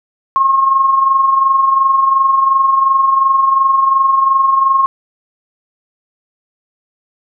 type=tone with amplitude modulation; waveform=sine; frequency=1078 Hz; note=C#6; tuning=49 cents flat; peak=-6 dBFS; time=0.36-4.86 s; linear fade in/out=0 ms; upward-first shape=sine; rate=22.8 Hz; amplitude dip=50%; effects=none